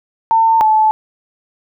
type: tone pair in turn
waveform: sine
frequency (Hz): 901 / 868.2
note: A5 / A5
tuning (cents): +41 / -23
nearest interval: minor second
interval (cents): 64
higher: first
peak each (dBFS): -8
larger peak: neither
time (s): 0.31-0.61 / 0.61-0.91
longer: neither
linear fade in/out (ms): 0
effects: none